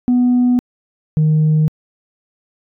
sine tone pair in turn, 246.9 / 154.82 Hz, B3 / D#3, 0 / -8 cents, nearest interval minor sixth, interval 808 cents, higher first, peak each -8 dBFS, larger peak neither, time 0.08-0.59 / 1.17-1.68 s, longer neither, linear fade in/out 0 ms, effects tanh soft clip ceiling -8 dBFS

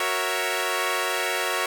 10% pulse chord, F# dominant seventh, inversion none, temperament equal, 370 / 466.2 / 554.4 / 659.3 Hz, F#4 / A#4 / C#5 / E5, 0 / 0 / 0 / 0 cents, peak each -21 dBFS, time 0-1.66 s, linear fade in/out 2 ms, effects none

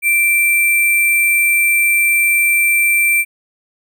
sine tone with sample-and-hold, 2349 Hz, D7, in tune, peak -10 dBFS, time 0.02-3.25 s, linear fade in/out 50 ms, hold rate 11025 Hz, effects none

